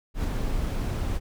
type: noise with ADSR envelope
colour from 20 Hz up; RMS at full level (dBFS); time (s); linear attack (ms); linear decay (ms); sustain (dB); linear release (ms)
brown; -24; 0.14-1.2; 100; 5; -3; 40
effects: none